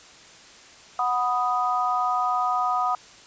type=chord; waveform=sine; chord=B major; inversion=second; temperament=equal with one note detuned; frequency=737 / 987.8 / 1244.5 Hz; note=F#5 / B5 / D#6; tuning=-7 / 0 / 0 cents; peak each=-25 / -28 / -24 dBFS; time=0.99-2.95 s; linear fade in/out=2 ms; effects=white hiss -48 dBFS RMS until 3.26 s + resampled to 16000 Hz